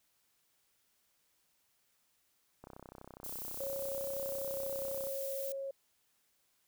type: click train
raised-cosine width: 1 ms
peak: -35 dBFS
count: 79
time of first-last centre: 2.64-5.07 s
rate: 32.1 Hz
type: noise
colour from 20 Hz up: violet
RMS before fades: -43 dBFS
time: 3.24-5.52 s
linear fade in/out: 0 ms
type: tone with pitch glide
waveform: sine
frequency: 549 to 545.8 Hz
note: C#5 to C#5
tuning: -17 to -27 cents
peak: -37 dBFS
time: 3.6-5.71 s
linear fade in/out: 5 ms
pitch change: -10 cents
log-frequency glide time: 4.32-4.92 s
effects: white hiss -75 dBFS RMS until 6.67 s